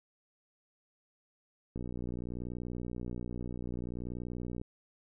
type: click train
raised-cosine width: 3 ms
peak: -27 dBFS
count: 174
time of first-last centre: 1.76-4.615 s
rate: 60.6 Hz
effects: none